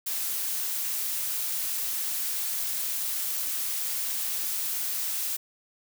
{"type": "noise", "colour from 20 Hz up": "blue", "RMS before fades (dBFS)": -30, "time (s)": [0.06, 5.37], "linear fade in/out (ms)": 10, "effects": []}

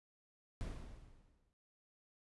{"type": "noise with exponential decay", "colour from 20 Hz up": "brown", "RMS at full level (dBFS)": -40, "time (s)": [0.61, 1.53], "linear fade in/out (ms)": 0, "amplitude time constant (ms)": 200, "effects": ["noise-tail reverb RT60 0.7 s tail -24 dB re dry", "resampled to 24000 Hz"]}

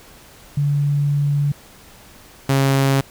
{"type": "tone pair in turn", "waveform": ["sine", "sawtooth"], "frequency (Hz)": [143.9, 136.31], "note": ["D3", "C#3"], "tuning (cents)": [-35, -29], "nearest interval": "minor second", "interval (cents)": 94, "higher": "first", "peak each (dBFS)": [-15, -10], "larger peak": "second", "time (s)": [[0.57, 1.52], [2.49, 3.01]], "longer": "first", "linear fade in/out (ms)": 5, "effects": ["pink hiss -45 dBFS RMS until 3.1 s"]}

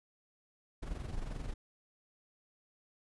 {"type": "noise with amplitude modulation", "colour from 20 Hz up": "brown", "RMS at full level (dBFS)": -37, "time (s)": [0.82, 1.54], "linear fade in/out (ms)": 10, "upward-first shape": "sine", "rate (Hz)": 22.6, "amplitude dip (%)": 60, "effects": ["resampled to 24000 Hz"]}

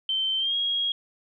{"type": "tone with pitch glide", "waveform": "sine", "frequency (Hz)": [3103, 3284], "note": ["G7", "G#7"], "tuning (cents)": [-18, -20], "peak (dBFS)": -23, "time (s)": [0.09, 0.92], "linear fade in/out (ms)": 2, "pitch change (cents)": 98, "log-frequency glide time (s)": [0.38, 0.55], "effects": []}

